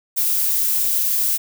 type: noise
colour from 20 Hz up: violet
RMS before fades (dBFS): -19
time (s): 0.16-1.38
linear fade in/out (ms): 20
effects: none